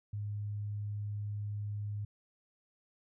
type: tone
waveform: sine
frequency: 103.6 Hz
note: G#2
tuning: 4 cents flat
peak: -35 dBFS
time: 0.13-2.05 s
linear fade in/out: 5 ms
effects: none